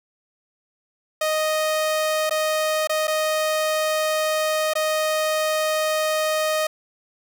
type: tone with dropouts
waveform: sawtooth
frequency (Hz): 622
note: D#5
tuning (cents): -1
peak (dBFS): -16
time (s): 1.21-6.67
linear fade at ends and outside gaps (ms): 5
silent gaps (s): 2.296-2.308 / 2.873-2.894 / 3.072-3.078 / 4.736-4.753
effects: none